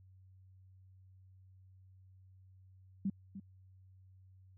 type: tone with echo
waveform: sine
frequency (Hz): 195.6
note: G3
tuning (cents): -4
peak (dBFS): -31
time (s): 3.05-3.1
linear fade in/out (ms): 5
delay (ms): 300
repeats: 1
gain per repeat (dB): -12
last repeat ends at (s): 3.4
effects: added 94 Hz sine -58 dBFS peak until 4.57 s